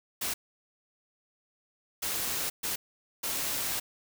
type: noise bursts at uneven times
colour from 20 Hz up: white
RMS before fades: -32 dBFS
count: 4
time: 0.21-0.34 / 2.02-2.5 / 2.63-2.76 / 3.23-3.8 s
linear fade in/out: 10 ms
effects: none